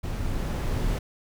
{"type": "noise with level ramp", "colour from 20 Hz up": "brown", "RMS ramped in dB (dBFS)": [-30, -25], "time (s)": [0.03, 0.99], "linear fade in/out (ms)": 10, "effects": []}